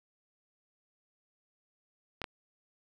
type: clicks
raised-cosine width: 0.3 ms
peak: -20 dBFS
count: 2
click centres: 2.217 / 2.242 s
effects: 8-bit